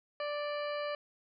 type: harmonic tone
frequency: 587.3 Hz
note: D5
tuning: in tune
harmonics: 1 / 2 / 3 / 4 / 5 / 7 / 8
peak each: -35 / -41 / -45 / -47 / -49 / -52 / -53 dBFS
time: 0.2-0.95 s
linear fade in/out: 2 ms
effects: none